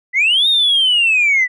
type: linear two-way sweep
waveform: sine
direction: up then down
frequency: 1947 to 3746 to 1947 Hz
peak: -9 dBFS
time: 0.13-1.48 s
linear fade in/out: 50 ms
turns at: 0.48 s
effects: tanh soft clip ceiling -7 dBFS